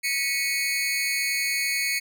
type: tone with amplitude modulation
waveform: sawtooth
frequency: 2214 Hz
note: C#7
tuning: 3 cents flat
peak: -16 dBFS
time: 0.03-2 s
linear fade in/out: 20 ms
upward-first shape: sine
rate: 271 Hz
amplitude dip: 90%
effects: none